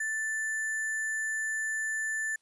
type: tone with sample-and-hold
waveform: sine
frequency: 1760 Hz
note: A6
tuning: in tune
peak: -29 dBFS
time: 0-2.36 s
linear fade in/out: 5 ms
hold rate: 8820 Hz
effects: white hiss -72 dBFS RMS until 2.41 s + resampled to 24000 Hz